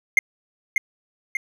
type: tone with echo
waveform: triangle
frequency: 2119 Hz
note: C7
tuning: 21 cents sharp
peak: -9 dBFS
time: 0.17-0.19 s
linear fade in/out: 2 ms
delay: 590 ms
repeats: 2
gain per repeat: -5 dB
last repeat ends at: 1.37 s
effects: none